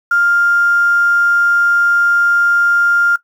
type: tone with quantisation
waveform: sine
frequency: 1400 Hz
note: F6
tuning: 4 cents sharp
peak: -9 dBFS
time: 0.11-3.16 s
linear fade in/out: 5 ms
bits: 6
effects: noise-tail reverb RT60 0.1 s tail -18 dB re dry